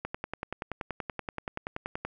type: click train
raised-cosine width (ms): 0.5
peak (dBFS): -18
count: 22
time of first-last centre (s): 0.05-2.05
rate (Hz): 10.5
effects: none